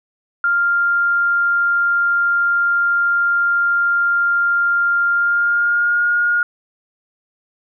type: tone with pitch glide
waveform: sine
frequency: 1396.9 to 1426.3 Hz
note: F6 to F6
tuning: 0 to +36 cents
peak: -13 dBFS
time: 0.44-6.43 s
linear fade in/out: 2 ms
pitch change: +36 cents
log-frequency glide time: 5.11-6.06 s
effects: none